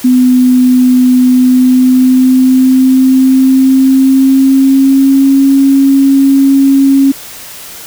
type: tone with pitch glide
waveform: sine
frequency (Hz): 252.1 to 273.3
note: B3 to C#4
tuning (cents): +36 to -24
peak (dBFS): -3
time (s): 0.04-7.12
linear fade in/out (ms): 10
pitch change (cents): +140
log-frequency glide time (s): 1.24-5.46
effects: white hiss -28 dBFS RMS until 7.86 s